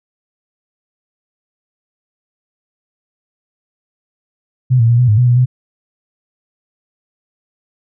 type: tone with pitch steps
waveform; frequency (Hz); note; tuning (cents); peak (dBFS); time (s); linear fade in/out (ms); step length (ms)
sine; 127.2 / 115 / 118.8 / 124.6 / 105.6 / 124 / 121.7 / 126.3; C3 / A#2 / A#2 / B2 / G#2 / B2 / B2 / B2; -48 / -23 / +33 / +16 / +29 / +7 / -25 / +39; -7; 4.7-5.46; 20; 95
effects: none